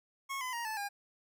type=tone with pitch steps; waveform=25% pulse; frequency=1093 / 1013.9 / 940.6 / 872.5 / 809.4 Hz; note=C#6 / B5 / A#5 / A5 / G#5; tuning=-25 / +45 / +15 / -15 / -45 cents; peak=-32 dBFS; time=0.29-0.89 s; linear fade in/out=20 ms; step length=120 ms; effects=none